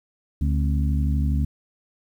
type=harmonic tone with a mistuned harmonic; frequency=72.6 Hz; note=D2; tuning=19 cents flat; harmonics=1 / 2 / 3 / 4; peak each=-20 / -26 / -30 / -32 dBFS; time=0.41-1.45 s; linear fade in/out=5 ms; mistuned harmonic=4; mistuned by=-130 cents; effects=9-bit